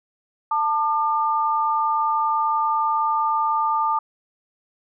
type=tone pair together; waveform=sine; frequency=889 / 1201.7 Hz; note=A5 / D6; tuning=+18 / +39 cents; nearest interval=perfect fourth; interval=521 cents; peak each=-21 dBFS; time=0.51-3.99 s; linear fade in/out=5 ms; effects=none